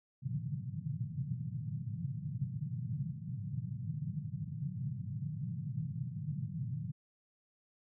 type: band-pass noise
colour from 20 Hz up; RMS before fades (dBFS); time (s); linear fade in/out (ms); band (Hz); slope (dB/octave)
pink; -39; 0.22-6.92; 20; 110 to 170; 48
effects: none